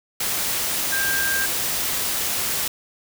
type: tone in noise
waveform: sine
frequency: 1593 Hz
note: G6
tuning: 27 cents sharp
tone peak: -22 dBFS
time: 0.92-1.46 s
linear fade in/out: 5 ms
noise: white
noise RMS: -24 dBFS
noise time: 0.2-2.68 s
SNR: -1 dB
effects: none